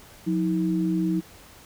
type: tone pair together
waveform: sine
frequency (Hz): 179.45 / 320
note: F3 / D#4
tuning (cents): +47 / +49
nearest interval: minor seventh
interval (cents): 1002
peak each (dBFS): -24 / -24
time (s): 0.26-1.21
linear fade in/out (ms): 20
effects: pink hiss -49 dBFS RMS until 1.65 s